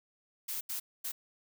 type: noise bursts at uneven times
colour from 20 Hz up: blue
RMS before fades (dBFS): -37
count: 3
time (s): 0.48-0.61 / 0.69-0.8 / 1.04-1.12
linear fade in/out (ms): 10
effects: none